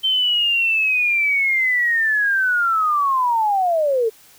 sine linear sweep, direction down, 3114 to 429.4 Hz, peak -15 dBFS, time 0.03-4.1 s, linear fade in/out 20 ms, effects white hiss -49 dBFS RMS until 4.38 s

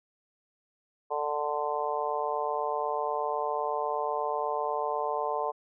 harmonic tone, 148.1 Hz, D3, 15 cents sharp, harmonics 3 / 4 / 5 / 6 / 7, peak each -34 / -34 / -34 / -34 / -34 dBFS, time 1.1-5.52 s, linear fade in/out 20 ms, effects none

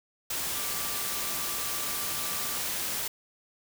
sine tone in noise, 1174.7 Hz, D6, in tune, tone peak -43 dBFS, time 0.55-2.59 s, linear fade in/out 5 ms, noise white, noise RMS -32 dBFS, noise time 0.3-3.08 s, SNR -14 dB, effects none

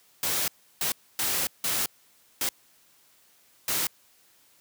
white noise bursts at uneven times, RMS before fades -27 dBFS, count 6, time 0.23-0.48 / 0.81-0.92 / 1.19-1.47 / 1.64-1.86 / 2.41-2.49 / 3.68-3.87 s, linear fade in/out 2 ms, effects white hiss -61 dBFS RMS until 4.6 s + high-pass 80 Hz 12 dB/octave

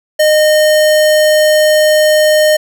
square tone, 613 Hz, D#5, 26 cents flat, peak -7 dBFS, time 0.19-2.57 s, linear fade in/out 10 ms, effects none

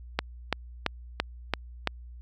click train, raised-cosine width 0.3 ms, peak -8 dBFS, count 6, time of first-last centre 0.19-1.874 s, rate 2.97 Hz, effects added 60 Hz sine -42 dBFS peak until 2.21 s

